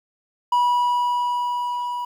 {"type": "tone with level ramp", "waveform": "triangle", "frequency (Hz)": 975, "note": "B5", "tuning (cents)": -23, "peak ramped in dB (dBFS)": [-13, -23], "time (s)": [0.52, 2.05], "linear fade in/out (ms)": 5, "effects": ["9-bit"]}